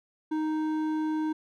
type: tone with hard clipping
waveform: triangle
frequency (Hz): 311.1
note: D#4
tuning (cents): 0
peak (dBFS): -28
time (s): 0.31-1.33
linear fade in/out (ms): 10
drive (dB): 12
effects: none